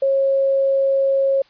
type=tone; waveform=sine; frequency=544 Hz; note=C#5; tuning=33 cents flat; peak=-14 dBFS; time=0.02-1.42 s; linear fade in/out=5 ms; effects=white hiss -54 dBFS RMS until 1.49 s + resampled to 11025 Hz